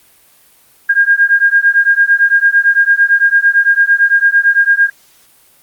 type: beating tone pair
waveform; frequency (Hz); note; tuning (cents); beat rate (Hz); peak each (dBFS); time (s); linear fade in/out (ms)
sine; 1613 / 1621.9; G6 / G#6; +49 / -41; 8.9; -10; 0.89-4.9; 10
effects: white hiss -48 dBFS RMS until 5.62 s + Opus 32 kbps